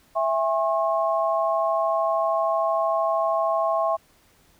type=tone cluster; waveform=sine; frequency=660 / 813 / 1080 Hz; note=E5 / G#5 / C#6; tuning=+2 / -37 / -45 cents; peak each=-22 / -28 / -25 dBFS; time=0.15-3.97 s; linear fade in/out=20 ms; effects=pink hiss -59 dBFS RMS until 4.59 s